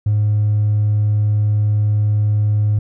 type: tone with hard clipping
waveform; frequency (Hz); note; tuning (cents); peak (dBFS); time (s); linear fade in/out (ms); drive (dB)
sine; 105; G#2; +19; -13; 0.06-2.79; 5; 1
effects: none